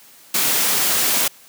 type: noise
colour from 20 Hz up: white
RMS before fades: -18 dBFS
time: 0.34-1.28 s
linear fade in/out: 5 ms
effects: white hiss -47 dBFS RMS until 1.48 s + high-pass 150 Hz 12 dB/octave